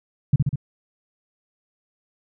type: tone with echo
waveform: sine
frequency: 139.6 Hz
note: C#3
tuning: 13 cents sharp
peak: -11 dBFS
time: 0.33-0.36 s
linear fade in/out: 5 ms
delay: 66 ms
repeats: 3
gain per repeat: -3 dB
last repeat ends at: 0.558 s
effects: none